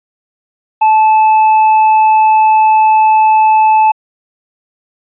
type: tone with tanh clipping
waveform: sine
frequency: 870 Hz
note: A5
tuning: 20 cents flat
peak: -6 dBFS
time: 0.81-3.92 s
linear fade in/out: 10 ms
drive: 5 dB
effects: resampled to 8000 Hz